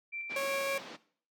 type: tone with tremolo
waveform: sine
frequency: 2349 Hz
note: D7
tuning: in tune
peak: -37 dBFS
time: 0.12-0.79 s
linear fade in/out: 20 ms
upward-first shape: square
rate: 5.4 Hz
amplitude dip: 35%
type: band-pass noise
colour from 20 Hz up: pink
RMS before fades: -47 dBFS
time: 0.29-0.97 s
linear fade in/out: 20 ms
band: 210 to 5100 Hz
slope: 24 dB/octave
type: tone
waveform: sawtooth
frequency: 550 Hz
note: C#5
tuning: 14 cents flat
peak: -28 dBFS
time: 0.36-0.78 s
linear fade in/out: 2 ms
effects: noise-tail reverb RT60 0.5 s tail -17 dB re dry